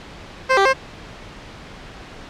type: tone with pitch steps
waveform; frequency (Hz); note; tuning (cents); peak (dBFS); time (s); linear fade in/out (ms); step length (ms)
15% pulse; 523 / 391.8 / 531; C5 / G4 / C5; -1 / -1 / +25; -6; 0.49-0.736; 20; 82
effects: pink hiss -38 dBFS RMS until 2.29 s + low-pass 4000 Hz 12 dB/octave